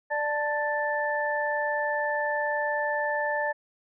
sine tone cluster, 591 / 883 / 1764 Hz, D5 / A5 / A6, +11 / +6 / +4 cents, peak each -29 / -30 / -29 dBFS, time 0.1-3.53 s, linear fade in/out 20 ms, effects none

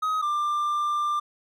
triangle tone pair in turn, 1262 / 1188.9 Hz, D#6 / D6, +24 / +21 cents, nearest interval minor second, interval 103 cents, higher first, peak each -21 dBFS, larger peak neither, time 0.02-0.22 / 0.22-1.2 s, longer second, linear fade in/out 10 ms, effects none

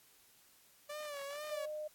sawtooth tone with vibrato, 581 Hz, D5, 19 cents flat, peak -38 dBFS, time 0.89-1.66 s, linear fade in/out 10 ms, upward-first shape sine, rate 2.2 Hz, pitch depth 76 cents each way
sine tone, 609 Hz, D#5, 37 cents flat, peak -39 dBFS, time 1.5-1.88 s, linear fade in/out 10 ms
effects white hiss -65 dBFS RMS until 1.94 s + AAC 64 kbps

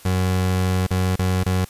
30% pulse tone with dropouts, 92.5 Hz, F#2, in tune, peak -15 dBFS, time 0.05-1.65 s, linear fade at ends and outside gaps 5 ms, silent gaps 0.867-0.906 / 1.158-1.191 / 1.436-1.46 s, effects white hiss -46 dBFS RMS until 1.69 s + resampled to 32000 Hz

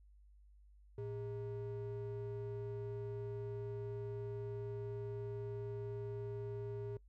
triangle ring-modulated tone, 260 Hz, C4, 11 cents flat, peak -36 dBFS, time 0.98-6.97 s, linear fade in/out 2 ms, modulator 147 Hz, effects noise-tail reverb RT60 0.1 s tail -22 dB re dry + added 50 Hz sine -60 dBFS peak until 7.08 s

